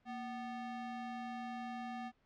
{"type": "ring-modulated tone", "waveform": "square", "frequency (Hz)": 493.9, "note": "B4", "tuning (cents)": 0, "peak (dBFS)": -39, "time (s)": [0.05, 2.12], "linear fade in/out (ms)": 50, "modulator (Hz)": 261, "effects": ["pink hiss -75 dBFS RMS until 2.25 s", "low-pass 3000 Hz 12 dB/octave"]}